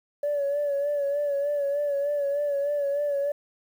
sine tone with vibrato, 572 Hz, D5, 46 cents flat, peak -22 dBFS, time 0.23-3.32 s, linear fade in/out 5 ms, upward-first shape sine, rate 3.3 Hz, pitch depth 43 cents each way, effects tanh soft clip ceiling -20 dBFS + 9-bit

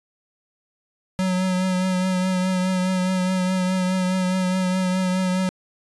square tone with vibrato, 185 Hz, F#3, in tune, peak -20 dBFS, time 1.19-5.49 s, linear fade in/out 0 ms, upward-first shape triangle, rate 4.8 Hz, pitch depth 32 cents each way, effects resampled to 24000 Hz

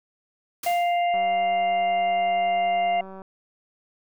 white noise with exponential decay, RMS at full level -32 dBFS, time 0.63-1.07 s, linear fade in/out 5 ms, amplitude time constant 95 ms
harmonic tone, 698.5 Hz, F5, in tune, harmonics 1 / 3 / 4, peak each -20 / -32 / -36 dBFS, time 0.66-3.01 s, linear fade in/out 5 ms
click train, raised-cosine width 1 ms, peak -28 dBFS, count 398, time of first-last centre 1.14-3.219 s, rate 191 Hz
effects none

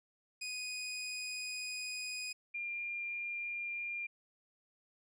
20% pulse / sine tone pair in turn, 2489 / 2399 Hz, D#7 / D7, 0 / +36 cents, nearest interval minor second, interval 64 cents, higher first, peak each -34 / -37 dBFS, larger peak first, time 0.41-2.33 / 2.54-4.07 s, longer first, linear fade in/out 10 ms, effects resampled to 32000 Hz

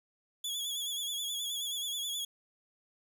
sawtooth tone with vibrato, 3387 Hz, G#7, 33 cents sharp, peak -31 dBFS, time 0.44-2.25 s, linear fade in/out 5 ms, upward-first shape sine, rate 9.4 Hz, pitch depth 57 cents each way, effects none

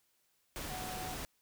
sine tone in noise, 740 Hz, F#5, in tune, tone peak -43 dBFS, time 0.7-1.14 s, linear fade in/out 0 ms, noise pink, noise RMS -42 dBFS, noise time 0.56-1.25 s, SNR -4 dB, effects white hiss -75 dBFS RMS until 1.41 s

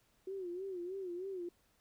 sine tone with vibrato, 368.4 Hz, F#4, 7 cents flat, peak -39 dBFS, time 0.27-1.49 s, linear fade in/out 5 ms, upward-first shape sine, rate 3.2 Hz, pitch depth 110 cents each way, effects pink hiss -73 dBFS RMS until 1.8 s

